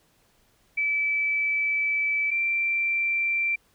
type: tone pair in turn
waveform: sine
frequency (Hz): 2308 / 2352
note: D7 / D7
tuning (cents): -31 / +2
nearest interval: unison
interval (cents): 33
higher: second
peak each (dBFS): -22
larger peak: neither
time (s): 0.77-2.31 / 2.31-3.56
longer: first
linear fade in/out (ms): 10
effects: pink hiss -64 dBFS RMS until 3.74 s